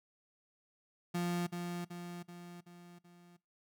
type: tone with echo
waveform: 35% pulse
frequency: 174.7 Hz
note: F3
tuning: 1 cent sharp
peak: -31 dBFS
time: 1.14-1.47 s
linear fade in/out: 10 ms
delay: 380 ms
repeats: 5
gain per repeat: -5 dB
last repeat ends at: 3.37 s
effects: noise-tail reverb RT60 0.3 s tail -22 dB re dry